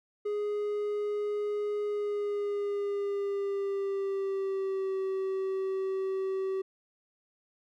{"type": "tone with pitch glide", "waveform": "triangle", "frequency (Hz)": [415.3, 383], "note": ["G#4", "G4"], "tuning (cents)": [0, -40], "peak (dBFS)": -27, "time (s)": [0.25, 6.62], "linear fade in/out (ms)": 10, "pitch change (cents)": -140, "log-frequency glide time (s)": [1.85, 4.98], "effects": []}